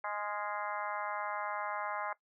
harmonic tone with a mistuned harmonic, 207.7 Hz, G#3, in tune, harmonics 3 / 4 / 5 / 6 / 7 / 8 / 9 / 10, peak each -43 / -40 / -41 / -43 / -45 / -45 / -54 / -48 dBFS, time 0.04-2.13 s, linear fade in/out 2 ms, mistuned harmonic 7, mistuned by -48 cents, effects noise-tail reverb RT60 0.1 s tail -18 dB re dry

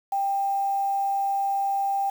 sine tone with quantisation, 791 Hz, G5, 15 cents sharp, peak -22 dBFS, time 0.12-2.1 s, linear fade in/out 5 ms, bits 7, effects none

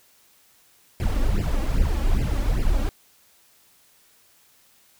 brown noise with flanger, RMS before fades -21 dBFS, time 1-2.89 s, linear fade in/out 0 ms, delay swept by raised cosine 0.39 to 3.69 ms, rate 2.5 Hz, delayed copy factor +1, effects white hiss -58 dBFS RMS until 4.99 s

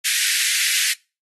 pink high-pass noise, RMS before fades -20 dBFS, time 0.04-0.94 s, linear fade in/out 20 ms, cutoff 1700 Hz, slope 48 dB/octave, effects noise-tail reverb RT60 0.3 s tail -25 dB re dry + AAC 32 kbps

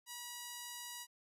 5% pulse tone, 966 Hz, B5, 39 cents flat, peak -33 dBFS, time 0.06-1.07 s, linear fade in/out 50 ms, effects none

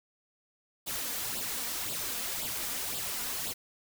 white noise with flanger, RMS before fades -35 dBFS, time 0.86-3.54 s, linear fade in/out 20 ms, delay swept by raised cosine 0.24 to 4.24 ms, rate 1.9 Hz, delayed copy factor +0.65, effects none

